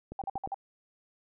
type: click train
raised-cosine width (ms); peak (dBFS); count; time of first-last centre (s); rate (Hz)
2; -27; 4; 0.12-0.474; 8.47
type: tone bursts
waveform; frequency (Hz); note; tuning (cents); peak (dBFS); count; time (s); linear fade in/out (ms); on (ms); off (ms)
sine; 784; G5; 0; -31; 5; 0.19-0.544; 2; 26; 56
effects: none

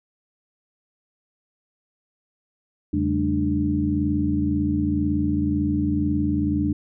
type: tone cluster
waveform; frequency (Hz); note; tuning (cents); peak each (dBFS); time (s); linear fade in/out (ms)
sine; 83.3 / 139 / 195.2 / 217.2 / 296.3; E2 / C#3 / G3 / A3 / D4; +19 / +5 / -7 / -22 / +15; -26 / -30 / -29 / -28 / -22; 2.93-6.73; 5
effects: none

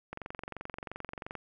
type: click train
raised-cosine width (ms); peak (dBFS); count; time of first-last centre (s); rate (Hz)
0.5; -24; 29; 0.13-1.353; 22.9
effects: none

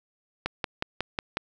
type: click train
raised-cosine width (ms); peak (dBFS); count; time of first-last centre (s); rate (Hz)
0.3; -11; 6; 0.46-1.371; 5.49
effects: none

